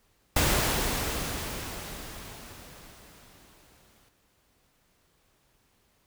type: noise with exponential decay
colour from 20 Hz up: pink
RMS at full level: -23 dBFS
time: 0.36-4.09 s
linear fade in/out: 5 ms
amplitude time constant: 810 ms
effects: pink hiss -68 dBFS RMS until 6.06 s